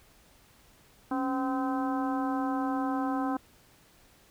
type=harmonic tone with a mistuned harmonic; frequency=257.6 Hz; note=C4; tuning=27 cents flat; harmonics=1 / 2 / 3 / 4 / 5 / 6; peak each=-29 / -40 / -34 / -37 / -40 / -45 dBFS; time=1.11-3.37 s; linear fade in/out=5 ms; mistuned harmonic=1; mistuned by=+100 cents; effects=pink hiss -60 dBFS RMS until 4.3 s